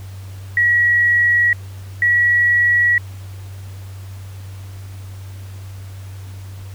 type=tone pair in turn; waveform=sine; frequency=1918 / 1926.1 Hz; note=A#6 / B6; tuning=+49 / -44 cents; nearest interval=unison; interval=7 cents; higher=second; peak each=-11 dBFS; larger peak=neither; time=0.57-1.53 / 2.02-2.98 s; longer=neither; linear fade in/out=2 ms; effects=added 96 Hz sine -30 dBFS peak until 6.74 s + pink hiss -45 dBFS RMS until 6.74 s